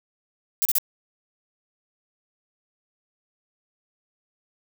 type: noise bursts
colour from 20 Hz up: violet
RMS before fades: -21 dBFS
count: 3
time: 0.62-0.783 s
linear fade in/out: 0 ms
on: 31 ms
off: 35 ms
effects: none